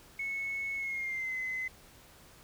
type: tone with pitch glide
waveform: sine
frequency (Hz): 2200 to 2041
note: C#7 to C7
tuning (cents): -14 to -44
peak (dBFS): -32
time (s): 0.19-1.68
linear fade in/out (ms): 5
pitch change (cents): -130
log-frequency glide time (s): 0.76-1.36
effects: tanh soft clip ceiling -28 dBFS + pink hiss -57 dBFS RMS until 2.43 s